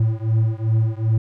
triangle beating tone pair, 110 / 112.6 Hz, A2 / A2, 0 / +40 cents, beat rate 2.6 Hz, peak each -17 / -18 dBFS, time 0-1.18 s, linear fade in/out 5 ms, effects none

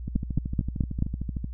two click trains, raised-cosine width 5 ms, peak -11 / -18 dBFS, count 5 / 19, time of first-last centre 0.16-1.024 / 0.08-1.444 s, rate 4.63 / 13.2 Hz, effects added 60 Hz sine -33 dBFS peak until 1.53 s

